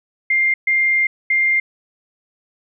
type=tone bursts at uneven times; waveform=sine; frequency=2107 Hz; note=C7; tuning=12 cents sharp; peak=-13 dBFS; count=3; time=0.3-0.54 / 0.67-1.07 / 1.3-1.6 s; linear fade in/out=5 ms; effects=none